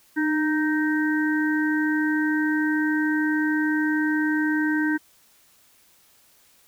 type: harmonic tone with a mistuned harmonic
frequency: 311.1 Hz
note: D#4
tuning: in tune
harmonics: 1 / 3 / 5 / 6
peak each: -21 / -35 / -27 / -32 dBFS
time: 0.16-4.98 s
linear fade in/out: 20 ms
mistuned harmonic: 1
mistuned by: -31 cents
effects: white hiss -58 dBFS RMS until 6.67 s